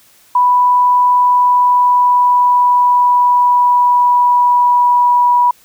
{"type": "tone with pitch glide", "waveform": "sine", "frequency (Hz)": [987.8, 975.3], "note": ["B5", "B5"], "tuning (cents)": [0, -22], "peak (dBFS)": -7, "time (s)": [0.35, 5.51], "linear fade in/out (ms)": 5, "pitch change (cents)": -22, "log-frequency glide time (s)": [1.08, 5.15], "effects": ["white hiss -48 dBFS RMS until 5.64 s"]}